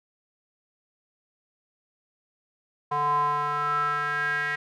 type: tone with band-pass filter sweep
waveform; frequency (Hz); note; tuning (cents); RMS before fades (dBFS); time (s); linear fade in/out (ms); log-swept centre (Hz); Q
square; 146.8; D3; 0; -26; 2.91-4.56; 10; 930 to 1800; 7.7
effects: none